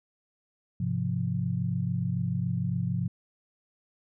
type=chord; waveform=sine; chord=F minor; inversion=first; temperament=equal; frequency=103.83 / 130.81 / 174.61 Hz; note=Ab2 / C3 / F3; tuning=0 / 0 / 0 cents; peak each=-32 / -30 / -30 dBFS; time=0.8-3.08 s; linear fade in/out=5 ms; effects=none